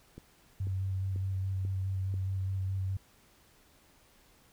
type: click train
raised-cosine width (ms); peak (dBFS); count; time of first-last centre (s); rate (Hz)
3; -32; 5; 0.18-2.141; 2.04
type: tone with vibrato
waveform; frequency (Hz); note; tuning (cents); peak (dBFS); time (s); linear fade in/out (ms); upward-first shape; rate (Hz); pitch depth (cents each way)
sine; 95.4; G2; -47; -30; 0.6-2.97; 5; square; 4.8; 13
effects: pink hiss -63 dBFS RMS until 4.52 s